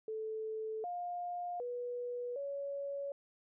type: tone with pitch steps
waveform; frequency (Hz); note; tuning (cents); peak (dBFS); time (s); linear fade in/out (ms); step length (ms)
sine; 437.9 / 707 / 487.7 / 561; A4 / F5 / B4 / C#5; -8 / +21 / -22 / +21; -37; 0.08-3.12; 2; 760
effects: none